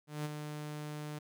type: tone with ADSR envelope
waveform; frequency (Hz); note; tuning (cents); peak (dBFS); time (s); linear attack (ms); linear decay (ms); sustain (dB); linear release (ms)
sawtooth; 150; D3; +37; -30; 0.07-1.19; 180; 25; -6; 9
effects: none